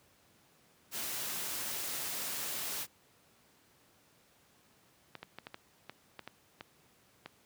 white noise, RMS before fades -38 dBFS, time 0.91-2.87 s, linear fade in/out 50 ms
clicks, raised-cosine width 0.3 ms, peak -27 dBFS, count 10, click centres 5.153 / 5.23 / 5.386 / 5.469 / 5.544 / 5.896 / 6.193 / 6.276 / 6.609 / 7.26 s
effects pink hiss -66 dBFS RMS until 7.45 s + high-pass 100 Hz 12 dB/octave

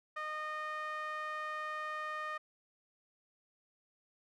sawtooth tone with band-pass filter, 614 Hz, D#5, 23 cents flat, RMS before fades -40 dBFS, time 0.16-2.38 s, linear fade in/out 10 ms, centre 1500 Hz, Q 9.1, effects none

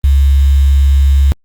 sine tone with quantisation, 69 Hz, C#2, 7 cents flat, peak -5 dBFS, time 0.04-1.32 s, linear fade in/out 0 ms, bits 5, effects Opus 32 kbps

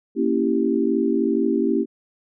sine chord, A# diminished seventh, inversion none, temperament equal, 233.1 / 277.2 / 329.6 / 392 Hz, A#3 / C#4 / E4 / G4, 0 / 0 / 0 / 0 cents, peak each -23 dBFS, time 0.15-1.86 s, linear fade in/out 50 ms, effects none

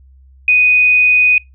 sine tone, 2489 Hz, D#7, in tune, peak -7 dBFS, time 0.48-1.38 s, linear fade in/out 2 ms, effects noise-tail reverb RT60 0.2 s tail -24 dB re dry + added 66 Hz sine -41 dBFS peak until 1.54 s

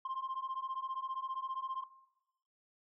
sine beating tone pair, 1046.5 / 1061.5 Hz, C6 / C6, 0 / +25 cents, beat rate 15 Hz, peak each -39 / -37 dBFS, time 0.05-1.84 s, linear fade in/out 5 ms, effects noise-tail reverb RT60 0.9 s tail -18 dB re dry + tanh soft clip ceiling -33 dBFS

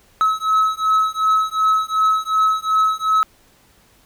triangle beating tone pair, 1288 / 1290.7 Hz, E6 / E6, -41 / -37 cents, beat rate 2.7 Hz, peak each -16 dBFS, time 0.21-3.23 s, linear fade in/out 0 ms, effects pink hiss -54 dBFS RMS until 4.05 s

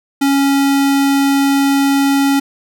square tone, 277.2 Hz, C#4, in tune, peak -11 dBFS, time 0.21-2.4 s, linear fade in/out 10 ms, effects none

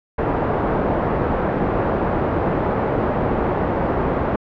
white low-pass noise, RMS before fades -20 dBFS, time 0.18-4.36 s, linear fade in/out 5 ms, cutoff 690 Hz, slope 12 dB/octave, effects low-pass 2000 Hz 12 dB/octave

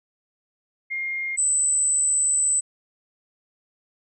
sine tone pair in turn, 2125 / 8023 Hz, C7 / B8, +26 / +26 cents, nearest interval octave + major seventh, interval 2300 cents, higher second, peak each -25 / -18 dBFS, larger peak second, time 0.9-1.37 / 1.37-2.61 s, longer second, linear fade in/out 20 ms, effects none

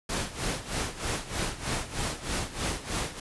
pink noise with tremolo, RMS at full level -29 dBFS, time 0.09-3.2 s, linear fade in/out 5 ms, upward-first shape sine, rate 3.2 Hz, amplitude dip 80%, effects resampled to 24000 Hz

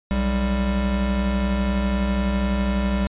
square tone pair together, 61.8 / 197.4 Hz, B1 / G3, +2 / +12 cents, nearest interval octave + minor sixth, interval 2010 cents, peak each -23 dBFS, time 0.11-3.07 s, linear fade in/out 0 ms, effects resampled to 8000 Hz

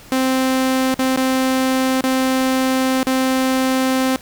sawtooth tone with dropouts, 261.1 Hz, C4, 3 cents flat, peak -11 dBFS, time 0.12-4.16 s, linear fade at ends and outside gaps 1 ms, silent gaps 0.942-0.991 / 1.161-1.174 / 2.01-2.039 / 3.031-3.069 s, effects pink hiss -42 dBFS RMS until 4.21 s

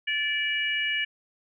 harmonic tone, 581 Hz, D5, 19 cents flat, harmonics 3 / 4 / 5, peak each -29 / -29 / -29 dBFS, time 0.07-1.05 s, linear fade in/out 10 ms, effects none

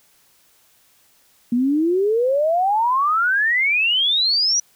sine exponential sweep, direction up, 233.1 to 5920 Hz, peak -15 dBFS, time 1.52-4.6 s, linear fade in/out 5 ms, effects white hiss -57 dBFS RMS until 4.75 s

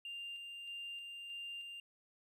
triangle tone with tremolo, 2794 Hz, F7, in tune, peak -40 dBFS, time 0.05-1.8 s, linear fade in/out 2 ms, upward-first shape square, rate 1.6 Hz, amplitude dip 35%, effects tanh soft clip ceiling -39 dBFS

